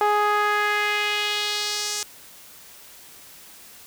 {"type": "tone with band-pass filter sweep", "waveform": "sawtooth", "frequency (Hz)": 416.5, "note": "G#4", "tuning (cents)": 5, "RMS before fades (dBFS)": -23, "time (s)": [0.01, 2.03], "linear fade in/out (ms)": 0, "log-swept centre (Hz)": [910, 6600], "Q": 1.8, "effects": ["white hiss -46 dBFS RMS until 3.86 s"]}